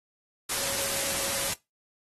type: tone in noise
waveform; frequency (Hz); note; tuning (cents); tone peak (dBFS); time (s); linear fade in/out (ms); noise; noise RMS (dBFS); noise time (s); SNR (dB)
sine; 551; C#5; -11; -39; 0.57-1.49; 10; white; -29; 0.49-1.54; -13
effects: noise-tail reverb RT60 0.2 s tail -20 dB re dry + AAC 32 kbps